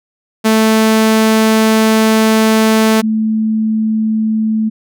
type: tone pair in turn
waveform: sawtooth / sine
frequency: 220 / 218.8 Hz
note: A3 / A3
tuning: 0 / -9 cents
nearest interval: unison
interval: 9 cents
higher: first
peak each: -4 / -11 dBFS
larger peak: first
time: 0.44-3.02 / 3.02-4.7 s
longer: first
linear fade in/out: 20 ms
effects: none